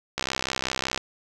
click train, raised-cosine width 0.2 ms, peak -8 dBFS, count 53, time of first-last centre 0.18-0.976 s, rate 65.3 Hz, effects none

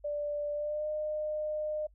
sine tone with pitch glide, 587.3 to 609.1 Hz, D5 to D#5, 0 to -37 cents, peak -31 dBFS, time 0.04-1.87 s, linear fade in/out 10 ms, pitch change +63 cents, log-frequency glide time 0.53-0.88 s, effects noise-tail reverb RT60 0.1 s tail -26 dB re dry + added 50 Hz sine -58 dBFS peak until 1.94 s

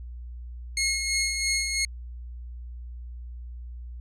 15% pulse tone with tremolo, 2163 Hz, C#7, 43 cents flat, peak -16 dBFS, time 0.77-1.85 s, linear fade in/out 2 ms, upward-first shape sine, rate 3 Hz, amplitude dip 45%, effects added 60 Hz sine -36 dBFS peak until 4 s + low-pass 11000 Hz 12 dB/octave

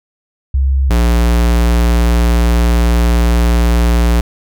sine / square tone pair in turn, 67.2 / 58.79 Hz, C2 / A#1, +47 / +15 cents, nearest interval major second, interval 232 cents, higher first, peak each -9 dBFS, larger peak neither, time 0.54-0.9 / 0.9-4.21 s, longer second, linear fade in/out 5 ms, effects none

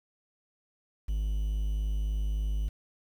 triangle tone with quantisation, 51.7 Hz, G#1, 7 cents flat, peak -25 dBFS, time 1.08-2.69 s, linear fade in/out 10 ms, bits 9, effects none

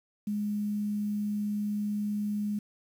sine tone with quantisation, 207.7 Hz, G#3, in tune, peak -28 dBFS, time 0.27-2.59 s, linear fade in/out 5 ms, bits 9, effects none

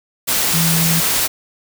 sine tone in noise, 164.81 Hz, E3, in tune, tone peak -16 dBFS, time 0.53-1.01 s, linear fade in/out 20 ms, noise white, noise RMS -17 dBFS, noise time 0.27-1.28 s, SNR -2 dB, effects none

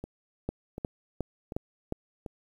two click trains, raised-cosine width 2 ms, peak -24 / -17 dBFS, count 4 / 5, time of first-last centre 0.04-2.262 / 0.49-1.924 s, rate 1.35 / 2.79 Hz, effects 9-bit

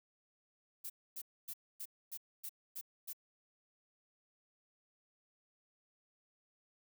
violet noise bursts, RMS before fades -44 dBFS, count 8, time 0.84-3.132 s, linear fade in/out 10 ms, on 59 ms, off 260 ms, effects none

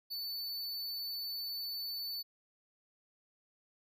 square tone, 4494 Hz, C#8, 23 cents sharp, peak -38 dBFS, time 0.1-2.23 s, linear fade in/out 20 ms, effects none

